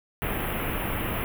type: band-stop noise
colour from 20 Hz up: pink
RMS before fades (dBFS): -29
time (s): 0.22-1.24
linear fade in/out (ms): 0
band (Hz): 3000 to 11000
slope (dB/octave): 48
effects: none